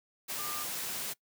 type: tone in noise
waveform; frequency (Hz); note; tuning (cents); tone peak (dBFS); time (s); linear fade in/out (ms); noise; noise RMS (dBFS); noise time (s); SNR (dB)
sine; 1200; D6; +37; -40; 0.38-0.65; 20; white; -37; 0.28-1.14; -6
effects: noise-tail reverb RT60 0.1 s tail -22 dB re dry + high-pass 100 Hz 12 dB/octave